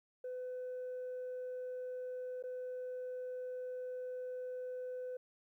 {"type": "tone with dropouts", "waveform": "sine", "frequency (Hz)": 504, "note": "B4", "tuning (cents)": 35, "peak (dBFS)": -38, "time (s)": [0.24, 5.17], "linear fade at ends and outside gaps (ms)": 5, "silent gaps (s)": [2.426, 2.437], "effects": ["tanh soft clip ceiling -38 dBFS", "13-bit"]}